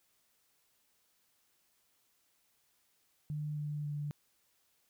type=tone with pitch steps; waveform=sine; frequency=150 / 148.45 / 146.91 Hz; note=D3 / D3 / D3; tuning=+37 / +19 / +1 cents; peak=-35 dBFS; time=3.3-4.11 s; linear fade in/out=0 ms; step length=270 ms; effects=white hiss -74 dBFS RMS until 4.89 s